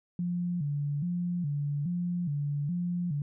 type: tone with vibrato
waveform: sine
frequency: 159.4 Hz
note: D#3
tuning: 42 cents sharp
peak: -28 dBFS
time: 0.19-3.22 s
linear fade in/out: 2 ms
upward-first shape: square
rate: 1.2 Hz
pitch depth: 170 cents each way
effects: none